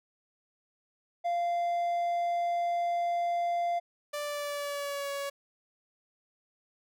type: tone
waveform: triangle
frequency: 693 Hz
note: F5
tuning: 14 cents flat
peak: -25 dBFS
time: 1.24-3.8 s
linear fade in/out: 20 ms
type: tone with pitch glide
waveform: sawtooth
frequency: 587.3 to 561.4 Hz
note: D5 to C#5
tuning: 0 to +22 cents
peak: -29 dBFS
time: 4.13-5.3 s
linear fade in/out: 10 ms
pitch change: -78 cents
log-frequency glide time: 4.23-5.1 s
effects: none